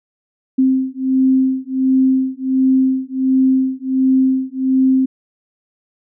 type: beating tone pair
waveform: sine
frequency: 261.6 / 263 Hz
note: C4 / C4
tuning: 0 / +9 cents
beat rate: 1.4 Hz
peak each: -15 dBFS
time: 0.58-5.06 s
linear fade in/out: 10 ms
effects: none